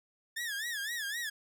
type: tone with vibrato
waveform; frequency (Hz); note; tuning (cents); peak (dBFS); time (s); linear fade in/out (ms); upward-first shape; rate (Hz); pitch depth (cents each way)
sawtooth; 1760; A6; 0; -31; 0.36-1.3; 10; sine; 3.9; 160
effects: none